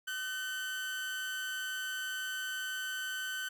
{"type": "tone with amplitude modulation", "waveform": "30% pulse", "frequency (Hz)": 1522, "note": "F#6", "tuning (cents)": 48, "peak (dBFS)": -31, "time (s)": [0.07, 3.49], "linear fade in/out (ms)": 10, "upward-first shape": "sine", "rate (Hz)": 299, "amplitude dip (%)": 40, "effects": []}